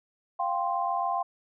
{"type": "chord", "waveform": "sine", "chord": "F suspended second", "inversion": "none", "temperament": "just", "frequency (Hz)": [698.5, 785.8, 1047.7], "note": ["F5", "G5", "C6"], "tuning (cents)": [0, 4, 2], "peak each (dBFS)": -30, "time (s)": [0.39, 1.23], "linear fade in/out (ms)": 10, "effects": []}